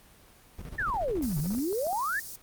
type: noise with tremolo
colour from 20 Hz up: brown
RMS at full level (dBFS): -37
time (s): 0.58-1.6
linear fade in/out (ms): 10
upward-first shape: square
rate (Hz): 14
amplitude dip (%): 70
type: exponential two-way sweep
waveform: sine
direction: down then up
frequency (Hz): 1864.7 to 138.59 to 1864.7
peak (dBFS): -27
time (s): 0.78-2.2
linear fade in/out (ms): 10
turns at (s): 1.39
type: clicks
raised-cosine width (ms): 1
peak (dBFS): -30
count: 7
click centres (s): 1.211 / 1.458 / 1.506 / 1.549 / 1.728 / 1.868 / 1.93
type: high-pass noise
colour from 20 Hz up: white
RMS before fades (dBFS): -41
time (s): 1.22-2.36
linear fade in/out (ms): 5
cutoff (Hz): 4300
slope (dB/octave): 48
effects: pink hiss -56 dBFS RMS until 2.42 s + Opus 24 kbps